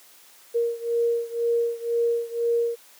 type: beating tone pair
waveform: sine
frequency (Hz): 467.8 / 469.8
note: A#4 / A#4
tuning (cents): +6 / +13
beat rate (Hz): 2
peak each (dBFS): -23 / -25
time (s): 0.54-2.76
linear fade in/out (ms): 20
effects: white hiss -52 dBFS RMS until 2.99 s + high-pass 300 Hz 12 dB/octave